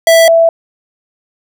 square / sine tone pair in turn, 659.3 / 662.6 Hz, E5 / E5, 0 / +9 cents, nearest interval unison, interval 9 cents, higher second, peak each -4 dBFS, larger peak neither, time 0.07-0.28 / 0.28-0.49 s, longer neither, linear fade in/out 2 ms, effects none

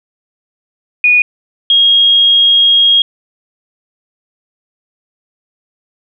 sine tone pair in turn, 2461 / 3267 Hz, D#7 / G#7, -20 / -29 cents, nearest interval perfect fourth, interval 491 cents, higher second, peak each -5 dBFS, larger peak neither, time 1.04-1.22 / 1.7-3.02 s, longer second, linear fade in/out 2 ms, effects none

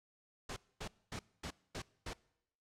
pink noise bursts, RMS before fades -43 dBFS, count 6, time 0.49-2.134 s, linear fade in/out 5 ms, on 74 ms, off 240 ms, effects noise-tail reverb RT60 0.8 s tail -23 dB re dry + low-pass 7000 Hz 12 dB/octave

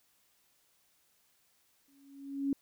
sine tone with exponential growth, 277.2 Hz, C#4, in tune, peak -26 dBFS, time 1.88-2.53 s, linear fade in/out 2 ms, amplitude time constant 140 ms, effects white hiss -71 dBFS RMS until 2.61 s

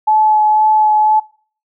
sine tone with vibrato, 858 Hz, A5, 44 cents flat, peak -8 dBFS, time 0.07-1.2 s, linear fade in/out 10 ms, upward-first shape sine, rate 2 Hz, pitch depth 11 cents each way, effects noise-tail reverb RT60 0.5 s tail -25 dB re dry

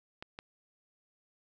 clicks, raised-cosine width 0.3 ms, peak -26 dBFS, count 2, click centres 0.225 / 0.389 s, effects none

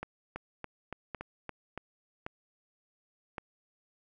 two click trains, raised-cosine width 0.5 ms, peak -23 / -22 dBFS, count 6 / 4, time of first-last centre 0.36-1.776 / 0.03-3.382 s, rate 3.53 / 0.895 Hz, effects none

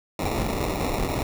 pink noise with sample-and-hold, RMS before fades -26 dBFS, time 0.19-1.23 s, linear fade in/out 2 ms, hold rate 1575 Hz, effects none

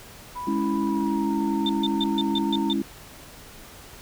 sine tone with pitch glide, 987.8 to 916.3 Hz, B5 to A#5, 0 to -30 cents, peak -30 dBFS, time 0.35-2.73 s, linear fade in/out 20 ms, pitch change -130 cents, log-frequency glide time 0.8-1.4 s
sine chord, C# minor, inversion second, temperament equal, 207.7 / 277.2 / 329.6 Hz, G#3 / C#4 / E4, 0 / 0 / 0 cents, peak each -26 dBFS, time 0.47-2.82 s, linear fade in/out 5 ms
sine tone bursts, 3580 Hz, A7, 29 cents sharp, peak -23 dBFS, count 7, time 1.66-2.731 s, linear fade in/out 2 ms, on 33 ms, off 140 ms
effects tanh soft clip ceiling -12 dBFS + pink hiss -45 dBFS RMS until 4.01 s

